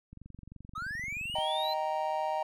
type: click train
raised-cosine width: 5 ms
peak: -35 dBFS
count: 30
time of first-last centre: 0.13-1.385 s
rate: 23.1 Hz
type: linear sweep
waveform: triangle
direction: up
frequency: 1218 to 4111 Hz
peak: -33 dBFS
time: 0.75-1.74 s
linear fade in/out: 10 ms
type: chord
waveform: triangle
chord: Eb major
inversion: none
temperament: just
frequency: 622.3 / 777.8 / 933.4 Hz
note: Eb5 / G5 / Bb5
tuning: 0 / -14 / +2 cents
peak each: -32 dBFS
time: 1.35-2.43 s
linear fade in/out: 5 ms
effects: none